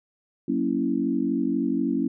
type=chord; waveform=sine; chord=F# dominant seventh; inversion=none; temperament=equal; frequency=185 / 233.1 / 277.2 / 329.6 Hz; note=F#3 / A#3 / C#4 / E4; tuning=0 / 0 / 0 / 0 cents; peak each=-31 / -27 / -25 / -28 dBFS; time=0.48-2.08 s; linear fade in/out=5 ms; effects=none